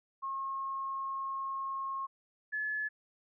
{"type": "tone pair in turn", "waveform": "sine", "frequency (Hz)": [1081, 1716], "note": ["C#6", "A6"], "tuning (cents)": [-44, -44], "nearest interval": "minor sixth", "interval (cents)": 800, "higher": "second", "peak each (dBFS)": [-34, -32], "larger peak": "second", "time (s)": [[0.22, 2.07], [2.52, 2.89]], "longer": "first", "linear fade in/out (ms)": 20, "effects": []}